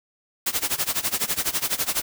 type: noise with tremolo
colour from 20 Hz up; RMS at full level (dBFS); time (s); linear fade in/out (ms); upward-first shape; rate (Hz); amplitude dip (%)
white; -22; 0.46-2.02; 5; sine; 12; 90
effects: none